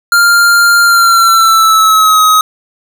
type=tone with pitch glide; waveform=square; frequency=1396.9 to 1266.2 Hz; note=F6 to D#6; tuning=0 to +30 cents; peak=-5 dBFS; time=0.12-2.41 s; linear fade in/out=2 ms; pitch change=-170 cents; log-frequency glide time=0.83-2.21 s; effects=none